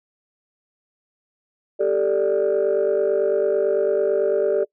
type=chord; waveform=sine; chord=G suspended second; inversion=none; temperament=just; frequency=392 / 441 / 588 Hz; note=G4 / A4 / D5; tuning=0 / +4 / +2 cents; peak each=-20 dBFS; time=1.79-4.65 s; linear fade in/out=20 ms; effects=noise-tail reverb RT60 0.1 s tail -24 dB re dry + tanh soft clip ceiling -12 dBFS